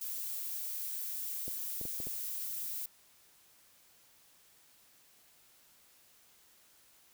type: noise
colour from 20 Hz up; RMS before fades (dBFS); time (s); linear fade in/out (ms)
violet; -39; 0.01-2.86; 5
type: clicks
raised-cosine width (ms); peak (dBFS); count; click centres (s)
2; -31; 5; 1.48 / 1.813 / 1.854 / 2.002 / 2.07
effects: white hiss -64 dBFS RMS until 7.13 s